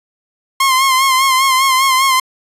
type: tone with vibrato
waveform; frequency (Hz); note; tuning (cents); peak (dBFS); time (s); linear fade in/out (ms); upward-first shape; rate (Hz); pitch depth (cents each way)
sawtooth; 1059; C6; +21; -6; 0.6-2.2; 5; sine; 5; 51
effects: resampled to 32000 Hz